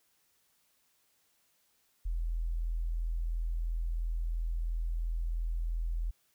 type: tone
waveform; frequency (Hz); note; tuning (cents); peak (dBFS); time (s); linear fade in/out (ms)
sine; 41.47; E1; +11; -30; 2.05-6.11; 10
effects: white hiss -72 dBFS RMS until 6.34 s